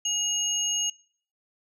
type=tone pair together; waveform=sine; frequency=2873 / 6525 Hz; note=F7 / G#8; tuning=+48 / -32 cents; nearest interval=octave + major second; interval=1420 cents; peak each=-26 dBFS; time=0.05-0.9 s; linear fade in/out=5 ms; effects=noise-tail reverb RT60 0.5 s tail -24 dB re dry + tanh soft clip ceiling -19 dBFS